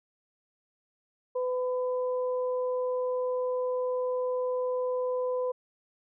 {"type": "tone pair together", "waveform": "sine", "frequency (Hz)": [503, 1004.9], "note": ["B4", "B5"], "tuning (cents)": [32, 30], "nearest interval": "octave", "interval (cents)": 1198, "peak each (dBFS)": [-27, -38], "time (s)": [1.35, 5.52], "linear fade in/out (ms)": 10, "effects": []}